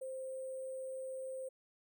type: tone with sample-and-hold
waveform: sine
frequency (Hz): 523.3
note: C5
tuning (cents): 0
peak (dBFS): -40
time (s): 0.01-1.49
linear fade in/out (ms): 10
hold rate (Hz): 8820
effects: none